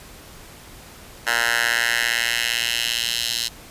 10% pulse tone with high-pass filter sweep, 117.6 Hz, A#2, 16 cents sharp, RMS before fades -22 dBFS, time 1.26-3.49 s, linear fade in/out 20 ms, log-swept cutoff 1300 to 3900 Hz, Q 2, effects pink hiss -43 dBFS RMS until 3.7 s + resampled to 32000 Hz

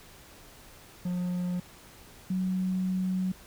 triangle / sine tone pair in turn, 178.8 / 185.86 Hz, F3 / F#3, +41 / +8 cents, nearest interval minor second, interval 67 cents, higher second, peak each -26 dBFS, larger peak neither, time 1.05-1.6 / 2.3-3.32 s, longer second, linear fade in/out 5 ms, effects pink hiss -52 dBFS RMS until 3.46 s

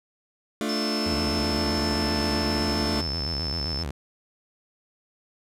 sawtooth chord, D minor, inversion second, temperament just, 220.2 / 293.7 / 352.4 Hz, A3 / D4 / F4, +2 / 0 / +16 cents, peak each -24 / -26 / -29 dBFS, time 0.61-3.01 s, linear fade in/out 0 ms
sine tone, 5274 Hz, E8, in tune, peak -29 dBFS, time 0.69-3.83 s, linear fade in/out 2 ms
sawtooth tone with vibrato, 76 Hz, D#2, 40 cents flat, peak -25 dBFS, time 1.06-3.91 s, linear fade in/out 5 ms, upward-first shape square, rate 7.7 Hz, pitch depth 180 cents each way
effects low-pass 12000 Hz 12 dB/octave

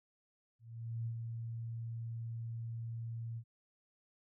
sine tone with ADSR envelope, 115.1 Hz, A#2, 22 cents flat, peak -35 dBFS, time 0.59-3.44 s, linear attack 470 ms, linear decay 81 ms, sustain -4 dB, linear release 67 ms, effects none

